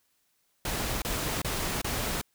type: noise bursts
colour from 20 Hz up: pink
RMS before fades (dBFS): -31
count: 4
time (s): 0.65-2.214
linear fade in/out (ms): 2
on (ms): 370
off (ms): 28
effects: white hiss -72 dBFS RMS until 2.34 s